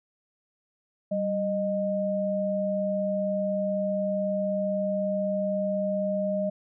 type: tone pair together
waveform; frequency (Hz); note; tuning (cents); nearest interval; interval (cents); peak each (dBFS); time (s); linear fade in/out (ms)
sine; 193.8 / 616; G3 / D#5; -20 / -17; octave + minor sixth; 2003; -29 / -26; 1.11-6.5; 10
effects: none